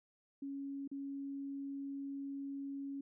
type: tone with dropouts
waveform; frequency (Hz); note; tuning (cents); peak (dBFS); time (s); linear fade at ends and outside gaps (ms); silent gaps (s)
sine; 277.2; C#4; 0; -40; 0.42-3.01; 5; 0.877-0.914
effects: none